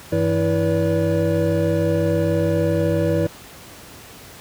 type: tone cluster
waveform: triangle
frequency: 97 / 163.6 / 328.4 / 486.6 / 573 Hz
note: G2 / E3 / E4 / B4 / D5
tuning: -18 / -13 / -6 / -26 / -43 cents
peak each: -21 dBFS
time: 0.12-3.27 s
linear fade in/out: 5 ms
effects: pink hiss -41 dBFS RMS until 4.4 s + high-pass 60 Hz 12 dB/octave